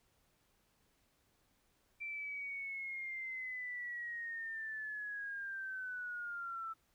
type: linear sweep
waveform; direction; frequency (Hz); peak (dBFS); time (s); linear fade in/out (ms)
sine; down; 2349 to 1318.5; -40; 2-6.74; 20
effects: pink hiss -75 dBFS RMS until 6.94 s